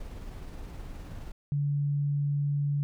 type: noise with tremolo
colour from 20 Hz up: brown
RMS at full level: -39 dBFS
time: 0-1.32 s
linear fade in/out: 5 ms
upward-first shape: triangle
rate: 19 Hz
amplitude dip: 30%
type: tone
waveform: sine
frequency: 143.7 Hz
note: D3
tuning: 37 cents flat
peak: -25 dBFS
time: 1.52-2.83 s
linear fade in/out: 0 ms
effects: none